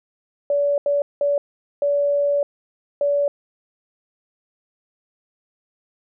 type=tone bursts at uneven times; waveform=sine; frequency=573 Hz; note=D5; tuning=43 cents flat; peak=-16 dBFS; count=5; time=0.5-0.78 / 0.86-1.02 / 1.21-1.38 / 1.82-2.43 / 3.01-3.28 s; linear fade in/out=2 ms; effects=none